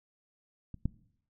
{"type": "clicks", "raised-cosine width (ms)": 5, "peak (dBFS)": [-30, -17], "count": 2, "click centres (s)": [0.743, 0.856], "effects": ["noise-tail reverb RT60 0.7 s tail -21 dB re dry"]}